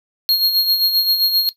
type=tone with tremolo; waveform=square; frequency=4262 Hz; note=C8; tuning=31 cents sharp; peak=-11 dBFS; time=0.29-1.49 s; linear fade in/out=0 ms; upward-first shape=sine; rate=7.6 Hz; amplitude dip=55%; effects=noise-tail reverb RT60 0.1 s tail -17 dB re dry